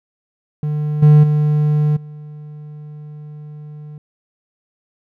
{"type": "tone with level steps", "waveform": "triangle", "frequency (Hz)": 150, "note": "D3", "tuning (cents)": 37, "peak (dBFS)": [-15, -3, -10, -29], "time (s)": [0.63, 3.98], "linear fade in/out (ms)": 2, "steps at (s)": [1.02, 1.23, 1.96], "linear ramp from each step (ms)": 10, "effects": []}